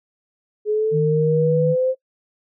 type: linear sweep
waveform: sine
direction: up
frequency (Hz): 420 to 523.3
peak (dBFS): -16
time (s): 0.65-1.95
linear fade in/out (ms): 50
type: tone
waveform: sine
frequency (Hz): 155.56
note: D#3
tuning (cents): 0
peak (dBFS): -18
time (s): 0.91-1.76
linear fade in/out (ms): 50
effects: noise-tail reverb RT60 0.1 s tail -20 dB re dry